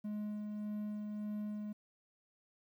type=tone with tremolo; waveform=triangle; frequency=209.9 Hz; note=G#3; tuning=19 cents sharp; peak=-35 dBFS; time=0.04-1.73 s; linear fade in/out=10 ms; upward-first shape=sine; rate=1.7 Hz; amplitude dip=25%; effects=12-bit